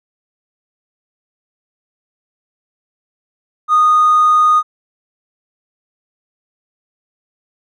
sine tone with hard clipping, 1235 Hz, D#6, 13 cents flat, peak -8 dBFS, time 3.68-4.63 s, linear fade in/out 50 ms, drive 1 dB, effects none

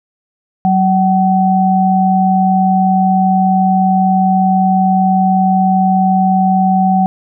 sine tone pair together, 188 / 757.2 Hz, F#3 / F#5, +28 / +40 cents, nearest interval 2 octaves, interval 2412 cents, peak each -11 dBFS, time 0.65-7.06 s, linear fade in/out 0 ms, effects none

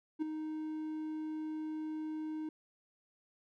triangle tone with ADSR envelope, 311.1 Hz, D#4, in tune, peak -27 dBFS, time 0.19-2.49 s, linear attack 31 ms, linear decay 9 ms, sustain -8 dB, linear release 3 ms, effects none

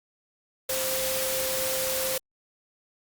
sine tone in noise, 523.3 Hz, C5, in tune, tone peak -30 dBFS, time 0.69-2.18 s, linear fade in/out 5 ms, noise white, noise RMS -29 dBFS, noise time 0.69-2.18 s, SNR -4 dB, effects Opus 48 kbps

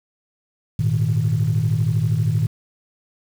sine chord, Ab suspended second, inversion none, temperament equal, 103.83 / 116.54 / 155.56 Hz, Ab2 / Bb2 / Eb3, 0 / 0 / 0 cents, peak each -21 / -19 / -20 dBFS, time 0.79-2.47 s, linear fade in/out 5 ms, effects tanh soft clip ceiling -10 dBFS + 7-bit

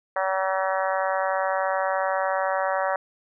harmonic tone, 190.2 Hz, F#3, 48 cents sharp, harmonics 3 / 4 / 5 / 6 / 7 / 8 / 9 / 10, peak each -26 / -28 / -30 / -32 / -33 / -34 / -35 / -36 dBFS, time 0.16-2.96 s, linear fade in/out 2 ms, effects none

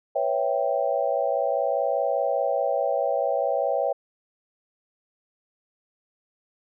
sine chord, C# half-diminished seventh, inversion third, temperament equal, 493.9 / 554.4 / 659.3 / 784 Hz, B4 / C#5 / E5 / G5, 0 / 0 / 0 / 0 cents, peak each -29 / -25 / -27 / -28 dBFS, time 0.15-3.93 s, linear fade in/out 10 ms, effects none

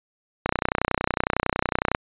click train, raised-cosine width 0.5 ms, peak -5 dBFS, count 47, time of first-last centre 0.46-1.949 s, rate 30.9 Hz, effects resampled to 8000 Hz

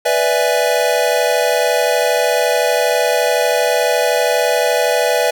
square chord, E dominant seventh, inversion second, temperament equal, 493.9 / 587.3 / 659.3 / 830.6 Hz, B4 / D5 / E5 / G#5, 0 / 0 / 0 / 0 cents, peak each -18 / -19 / -19 / -22 dBFS, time 0.05-5.31 s, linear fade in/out 10 ms, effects none

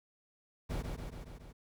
brown noise with echo, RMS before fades -36 dBFS, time 0.69-0.83 s, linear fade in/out 20 ms, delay 140 ms, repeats 5, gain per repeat -3 dB, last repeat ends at 1.53 s, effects none

